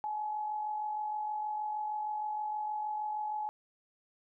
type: tone with amplitude modulation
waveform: sine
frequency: 849 Hz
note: G#5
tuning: 38 cents sharp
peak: -31 dBFS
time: 0.04-3.49 s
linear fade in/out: 0 ms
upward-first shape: sine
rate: 46.4 Hz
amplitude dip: 40%
effects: none